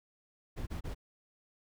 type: noise bursts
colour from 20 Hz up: brown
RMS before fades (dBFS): -38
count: 3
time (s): 0.56-0.948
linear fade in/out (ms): 20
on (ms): 110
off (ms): 29
effects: none